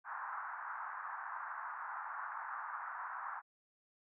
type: band-pass noise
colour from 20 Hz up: pink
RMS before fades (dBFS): -44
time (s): 0.04-3.42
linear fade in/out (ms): 50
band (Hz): 860 to 1600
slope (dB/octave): 48
effects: none